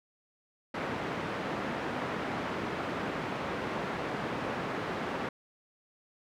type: band-pass noise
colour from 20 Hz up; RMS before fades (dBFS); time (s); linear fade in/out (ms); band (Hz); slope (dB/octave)
pink; -35; 0.74-5.29; 5; 180 to 1900; 12
effects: none